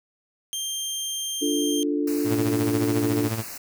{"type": "tone", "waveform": "20% pulse", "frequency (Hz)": 3175, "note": "G7", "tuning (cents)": 21, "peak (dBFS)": -22, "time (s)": [0.53, 1.83], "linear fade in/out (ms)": 0}
{"type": "chord", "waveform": "sine", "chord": "D minor", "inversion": "none", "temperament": "equal with one note detuned", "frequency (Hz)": [292.5, 349.2, 440], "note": ["D4", "F4", "A4"], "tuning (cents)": [-7, 0, 0], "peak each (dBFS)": [-23, -29, -29], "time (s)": [1.41, 3.29], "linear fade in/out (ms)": 20}
{"type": "band-stop noise", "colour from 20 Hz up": "white", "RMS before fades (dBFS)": -37, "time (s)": [2.07, 3.58], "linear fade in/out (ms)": 5, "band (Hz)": [2800, 4000], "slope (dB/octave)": 96}
{"type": "tone with tremolo", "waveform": "sawtooth", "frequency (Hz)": 112.3, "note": "A2", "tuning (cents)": 36, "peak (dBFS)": -19, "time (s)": [2.24, 3.44], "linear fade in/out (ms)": 50, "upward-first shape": "sine", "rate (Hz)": 14, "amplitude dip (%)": 65}
{"effects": []}